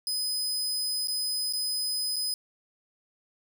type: tone with dropouts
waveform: sawtooth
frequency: 5020 Hz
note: D#8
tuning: 15 cents sharp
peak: -25 dBFS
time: 0.07-2.34 s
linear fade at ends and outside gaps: 1 ms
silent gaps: 1.073-1.082 / 1.526-1.534 / 2.16-2.164 s
effects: none